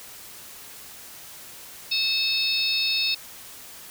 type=harmonic tone with a mistuned harmonic; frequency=870 Hz; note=A5; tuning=20 cents flat; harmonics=3 / 4 / 5 / 6; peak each=-27 / -26 / -27 / -28 dBFS; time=1.91-3.15 s; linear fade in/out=10 ms; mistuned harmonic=4; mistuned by=+110 cents; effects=white hiss -43 dBFS RMS until 3.9 s